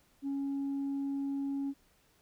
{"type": "tone", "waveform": "sine", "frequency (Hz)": 277.2, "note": "C#4", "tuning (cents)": 0, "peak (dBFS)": -30, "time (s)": [0.22, 1.74], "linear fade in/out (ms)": 50, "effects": ["tanh soft clip ceiling -30 dBFS", "pink hiss -68 dBFS RMS until 2.21 s"]}